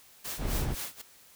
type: noise with tremolo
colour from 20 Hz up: white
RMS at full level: -36 dBFS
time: 0.24-1.02 s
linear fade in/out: 10 ms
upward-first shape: sine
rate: 3.9 Hz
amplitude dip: 95%
type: noise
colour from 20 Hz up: brown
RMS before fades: -30 dBFS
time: 0.37-0.76 s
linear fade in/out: 50 ms
effects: white hiss -57 dBFS RMS until 1.35 s